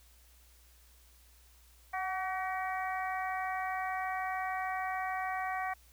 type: harmonic tone with a mistuned harmonic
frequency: 379.3 Hz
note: F#4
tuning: 43 cents sharp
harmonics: 2 / 3 / 4 / 5 / 6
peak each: -35 / -40 / -44 / -40 / -45 dBFS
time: 1.93-5.74 s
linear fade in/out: 10 ms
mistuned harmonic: 2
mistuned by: -30 cents
effects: added 60 Hz sine -60 dBFS peak until 5.92 s + white hiss -64 dBFS RMS until 5.92 s